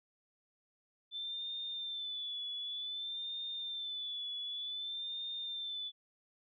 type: tone with vibrato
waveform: sine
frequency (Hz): 3520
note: A7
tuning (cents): 0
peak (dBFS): -38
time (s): 1.11-5.92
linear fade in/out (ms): 50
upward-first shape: sine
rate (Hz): 0.54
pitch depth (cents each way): 54
effects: none